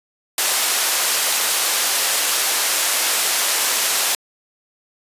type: band-pass noise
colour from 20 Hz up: white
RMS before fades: -19 dBFS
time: 0.38-4.15 s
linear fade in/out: 2 ms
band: 500 to 12000 Hz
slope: 12 dB/octave
effects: resampled to 32000 Hz